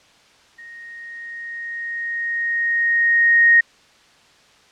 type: tone with level ramp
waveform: sine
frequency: 1864.7 Hz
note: A#6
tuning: in tune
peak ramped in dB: -37 to -8 dBFS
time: 0.58-3.61 s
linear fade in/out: 10 ms
effects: white hiss -52 dBFS RMS until 4.71 s + low-pass 5000 Hz 12 dB/octave